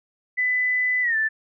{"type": "tone with pitch glide", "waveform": "sine", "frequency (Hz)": [2000, 1761.3], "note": ["B6", "A6"], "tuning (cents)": [21, 1], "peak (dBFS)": -19, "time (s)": [0.37, 1.29], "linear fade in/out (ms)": 20, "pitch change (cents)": -220, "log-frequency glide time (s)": [1.02, 1.16], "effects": []}